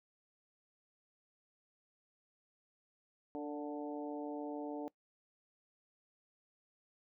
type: harmonic tone with a mistuned harmonic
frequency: 146.83 Hz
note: D3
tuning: in tune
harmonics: 2 / 3 / 4 / 5 / 6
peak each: -41 / -45 / -47 / -49 / -51 dBFS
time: 3.35-4.88 s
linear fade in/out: 0 ms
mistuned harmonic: 3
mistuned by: +26 cents
effects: noise-tail reverb RT60 0.1 s tail -21 dB re dry